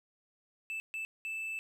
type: tone bursts at uneven times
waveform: triangle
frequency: 2637 Hz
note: E7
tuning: in tune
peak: -34 dBFS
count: 3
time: 0.7-0.8 / 0.94-1.05 / 1.25-1.59 s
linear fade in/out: 0 ms
effects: none

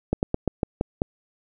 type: slowing click train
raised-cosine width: 2 ms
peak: -8 dBFS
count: 7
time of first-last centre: 0.13-1.019 s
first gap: 99 ms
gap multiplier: 1.16
effects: none

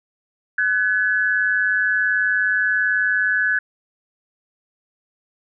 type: tone pair together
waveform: sine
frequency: 1500 / 1698.7 Hz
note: F#6 / G#6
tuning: +23 / +39 cents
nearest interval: major second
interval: 216 cents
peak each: -19 dBFS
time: 0.58-3.59 s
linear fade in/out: 5 ms
effects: none

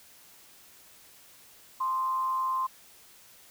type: tone with frequency modulation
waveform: sine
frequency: 1045 Hz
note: C6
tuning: 2 cents flat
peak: -26 dBFS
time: 1.8-2.67 s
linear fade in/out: 10 ms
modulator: 175 Hz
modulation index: 0.23
effects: white hiss -55 dBFS RMS until 3.5 s

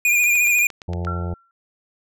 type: tone with vibrato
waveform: square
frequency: 2427 Hz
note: D#7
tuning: 44 cents flat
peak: -15 dBFS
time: 0.05-0.67 s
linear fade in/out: 2 ms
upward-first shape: sine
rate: 14 Hz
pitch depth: 39 cents each way
type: click train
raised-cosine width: 0.2 ms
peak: -20 dBFS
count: 8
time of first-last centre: 0.24-1.049 s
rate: 8.65 Hz
type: harmonic tone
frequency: 87.31 Hz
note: F2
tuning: in tune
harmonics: 1 / 2 / 4 / 5 / 6 / 7 / 8 / 9 / 10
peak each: -24 / -30 / -36 / -38 / -40 / -41 / -42 / -43 / -44 dBFS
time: 0.88-1.34 s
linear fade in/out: 5 ms
type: tone with exponential decay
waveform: sine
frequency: 1361 Hz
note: F6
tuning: 45 cents flat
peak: -23 dBFS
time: 1.07-1.51 s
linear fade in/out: 1 ms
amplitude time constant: 95 ms
effects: none

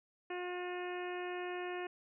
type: harmonic tone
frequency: 358.3 Hz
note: F4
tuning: 44 cents sharp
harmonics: 1 / 2 / 3 / 4 / 5 / 6 / 7 / 8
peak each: -40 / -45 / -50 / -52 / -48 / -55 / -51 / -55 dBFS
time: 0.3-1.87 s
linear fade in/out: 5 ms
effects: none

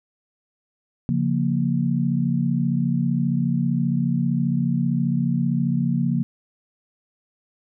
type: chord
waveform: sine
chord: Bb minor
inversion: first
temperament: just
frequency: 139.85 / 174.81 / 233.1 Hz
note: Db3 / F3 / Bb3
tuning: +16 / +2 / 0 cents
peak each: -23 dBFS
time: 1.09-6.23 s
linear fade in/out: 0 ms
effects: none

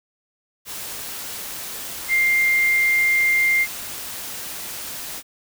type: tone in noise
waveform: sine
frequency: 2100 Hz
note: C7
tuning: 6 cents sharp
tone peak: -15 dBFS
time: 2.08-3.67 s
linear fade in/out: 50 ms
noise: white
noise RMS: -32 dBFS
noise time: 0.65-5.23 s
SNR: +14 dB
effects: none

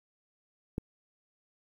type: click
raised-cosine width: 3 ms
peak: -19 dBFS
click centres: 0.781 s
effects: 9-bit

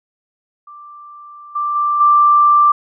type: tone with level steps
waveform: sine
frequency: 1178 Hz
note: D6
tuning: 5 cents sharp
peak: -34 / -16 / -13 / -7 dBFS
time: 0.67-2.72 s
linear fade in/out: 5 ms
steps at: 1.55 / 1.75 / 2 s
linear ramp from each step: 10 ms
effects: none

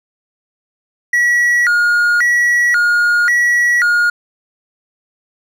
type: tone with vibrato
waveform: triangle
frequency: 1661.2 Hz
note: G#6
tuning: in tune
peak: -8 dBFS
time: 1.13-4.1 s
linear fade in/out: 5 ms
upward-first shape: square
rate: 0.93 Hz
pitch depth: 260 cents each way
effects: none

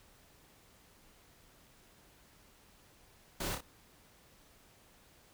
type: noise with echo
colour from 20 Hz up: pink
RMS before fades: -38 dBFS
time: 3.4-3.55 s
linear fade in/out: 5 ms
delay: 29 ms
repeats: 2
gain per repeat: -5 dB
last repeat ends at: 3.608 s
effects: pink hiss -63 dBFS RMS until 5.33 s

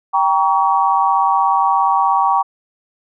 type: chord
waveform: sine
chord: G diminished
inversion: none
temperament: just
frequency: 784 / 940.8 / 1128.9 Hz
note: G5 / Bb5 / Db6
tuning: 0 / +16 / +31 cents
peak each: -16 dBFS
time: 0.13-2.43 s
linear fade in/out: 20 ms
effects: none

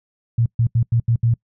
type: tone bursts at uneven times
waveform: sine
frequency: 116.54 Hz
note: A#2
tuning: in tune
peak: -13 dBFS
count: 6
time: 0.38-0.46 / 0.59-0.67 / 0.75-0.83 / 0.92-1 / 1.08-1.16 / 1.23-1.34 s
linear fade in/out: 5 ms
effects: noise-tail reverb RT60 0.1 s tail -25 dB re dry

